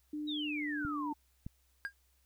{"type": "tone with pitch glide", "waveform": "sine", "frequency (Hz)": [299.9, 295.3], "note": ["D4", "D4"], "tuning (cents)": [36, 10], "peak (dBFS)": -36, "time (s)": [0.13, 1.13], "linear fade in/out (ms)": 5, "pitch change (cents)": -26, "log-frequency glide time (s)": [0.32, 0.85]}
{"type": "exponential sweep", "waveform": "sine", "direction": "down", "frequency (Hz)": [3900, 862], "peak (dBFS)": -37, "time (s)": [0.27, 1.14], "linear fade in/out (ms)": 20}
{"type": "clicks", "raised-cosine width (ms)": 5, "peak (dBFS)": -29, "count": 2, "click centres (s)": [0.85, 1.465]}
{"type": "tone with exponential decay", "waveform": "triangle", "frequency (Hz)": 1619, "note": "G#6", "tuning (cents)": -45, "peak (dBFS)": -29, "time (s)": [1.85, 1.93], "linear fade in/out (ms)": 0, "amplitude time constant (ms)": 17}
{"effects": ["added 64 Hz sine -70 dBFS peak until 2.25 s", "white hiss -74 dBFS RMS until 2.25 s"]}